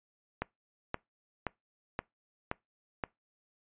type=click train; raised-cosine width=0.5 ms; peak=-17 dBFS; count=6; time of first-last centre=0.42-3.038 s; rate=1.91 Hz; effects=noise-tail reverb RT60 0.2 s tail -24 dB re dry + resampled to 8000 Hz